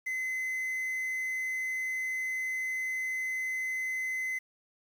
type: tone with quantisation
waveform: triangle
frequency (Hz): 2043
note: C7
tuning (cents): -42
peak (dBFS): -29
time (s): 0.06-4.39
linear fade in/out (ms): 10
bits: 9
effects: none